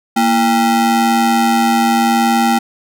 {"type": "ring-modulated tone", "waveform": "square", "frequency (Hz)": 283.2, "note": "C#4", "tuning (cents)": 37, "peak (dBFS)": -8, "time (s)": [0.16, 2.59], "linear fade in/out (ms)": 10, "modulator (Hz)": 516, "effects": []}